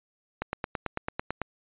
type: click train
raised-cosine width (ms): 0.5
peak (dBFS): -14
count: 10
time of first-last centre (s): 0.42-1.417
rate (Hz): 9.03
effects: resampled to 8000 Hz